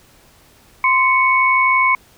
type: tone pair together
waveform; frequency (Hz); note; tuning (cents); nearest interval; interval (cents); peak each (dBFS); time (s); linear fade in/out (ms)
sine; 1038.2 / 2217; C6 / C#7; -14 / 0; octave + minor second; 1314; -14; 0.84-1.95; 2
effects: pink hiss -50 dBFS RMS until 2.17 s